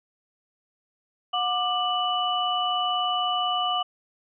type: tone cluster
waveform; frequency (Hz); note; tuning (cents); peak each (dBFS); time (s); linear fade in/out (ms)
sine; 727 / 1185 / 2964; F#5 / D6 / F#7; -31 / +15 / +2; -27; 1.33-3.83; 10
effects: none